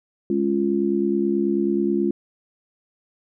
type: chord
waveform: sine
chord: Db major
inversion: second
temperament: just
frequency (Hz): 207.9 / 277.2 / 346.5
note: Ab3 / Db4 / F4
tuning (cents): +2 / 0 / -14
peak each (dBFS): -23 / -25 / -21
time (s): 0.3-2.11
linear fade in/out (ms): 2
effects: none